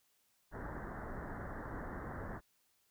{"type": "low-pass noise", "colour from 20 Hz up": "pink", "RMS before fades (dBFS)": -44, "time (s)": [0.51, 2.41], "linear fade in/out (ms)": 50, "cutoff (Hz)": 1900, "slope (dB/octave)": 96, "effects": ["white hiss -75 dBFS RMS until 2.9 s"]}